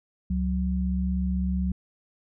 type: tone pair together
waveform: sine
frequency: 69.06 / 185 Hz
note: C#2 / F#3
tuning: -6 / 0 cents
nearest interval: octave + perfect fourth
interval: 1706 cents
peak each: -26 dBFS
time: 0.3-1.72 s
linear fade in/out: 5 ms
effects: none